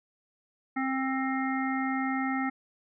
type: harmonic tone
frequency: 264.8 Hz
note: C4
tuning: 21 cents sharp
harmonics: 1 / 3 / 5 / 7 / 8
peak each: -29 / -34 / -36 / -37 / -38 dBFS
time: 0.76-2.5 s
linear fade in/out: 10 ms
effects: none